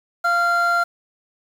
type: tone pair together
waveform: triangle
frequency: 692.9 / 1384 Hz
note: F5 / F6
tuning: -14 / -16 cents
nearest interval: octave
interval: 1198 cents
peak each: -20 / -15 dBFS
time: 0.24-0.84 s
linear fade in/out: 10 ms
effects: 7-bit